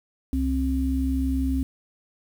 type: tone pair together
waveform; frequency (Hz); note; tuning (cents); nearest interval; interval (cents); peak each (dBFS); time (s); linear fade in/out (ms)
sine; 66.3 / 265.2; C2 / C4; +23 / +23; 2 octaves; 2400; -24; 0.33-1.63; 0
effects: 8-bit